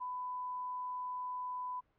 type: tone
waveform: sine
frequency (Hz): 999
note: B5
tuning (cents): +20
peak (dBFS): -37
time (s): 0-1.81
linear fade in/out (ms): 20
effects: pink hiss -75 dBFS RMS until 1.98 s + low-pass 2000 Hz 12 dB/octave